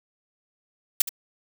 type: noise with echo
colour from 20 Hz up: blue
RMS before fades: -17 dBFS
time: 1-1.02 s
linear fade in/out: 5 ms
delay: 72 ms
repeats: 1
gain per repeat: -13 dB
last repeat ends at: 1.092 s
effects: none